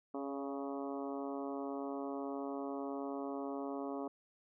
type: harmonic tone with a mistuned harmonic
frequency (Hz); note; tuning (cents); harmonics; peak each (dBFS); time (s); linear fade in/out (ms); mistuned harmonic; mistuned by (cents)
138.59; C#3; 0; 2 / 3 / 4 / 5 / 6 / 7 / 8 / 9; -41 / -44 / -47 / -47 / -51 / -53 / -51 / -56; 0.14-4.08; 5; 4; +28
effects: none